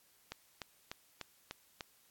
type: click train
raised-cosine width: 0.2 ms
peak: -24 dBFS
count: 6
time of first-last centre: 0.32-1.808 s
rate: 3.36 Hz
effects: white hiss -68 dBFS RMS until 2.1 s + AAC 64 kbps